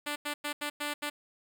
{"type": "tone bursts at uneven times", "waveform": "5% pulse", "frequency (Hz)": 293.7, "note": "D4", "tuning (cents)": 0, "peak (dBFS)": -21, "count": 6, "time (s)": [[0.06, 0.16], [0.25, 0.34], [0.44, 0.53], [0.61, 0.7], [0.8, 0.94], [1.02, 1.1]], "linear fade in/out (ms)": 10, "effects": []}